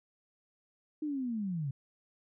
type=linear sweep; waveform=sine; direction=down; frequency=311.1 to 129.7 Hz; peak=-32 dBFS; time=1.02-1.71 s; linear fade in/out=5 ms; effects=none